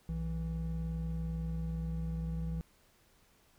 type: tone pair together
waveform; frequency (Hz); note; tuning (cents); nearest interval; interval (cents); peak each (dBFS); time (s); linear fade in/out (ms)
triangle; 61.3 / 163.65; B1 / E3; -12 / -12; octave + perfect fourth; 1700; -35 / -34; 0.09-2.61; 0
effects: pink hiss -67 dBFS RMS until 3.58 s